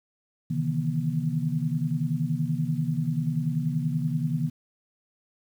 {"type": "tone cluster", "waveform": "sine", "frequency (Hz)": [131.2, 151.7, 162.1, 239.3], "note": ["C3", "D#3", "E3", "A#3"], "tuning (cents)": [5, -44, -29, 46], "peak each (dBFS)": [-32, -28, -28, -32], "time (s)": [0.5, 4.5], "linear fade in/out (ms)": 10, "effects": ["9-bit"]}